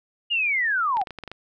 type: linear sweep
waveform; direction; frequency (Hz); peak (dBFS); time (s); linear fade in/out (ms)
sine; down; 2889 to 703; -20; 0.3-1.04; 20
type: clicks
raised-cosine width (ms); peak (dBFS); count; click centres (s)
0.3; -20; 8; 0.97 / 1.015 / 1.072 / 1.107 / 1.187 / 1.237 / 1.277 / 1.316
effects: none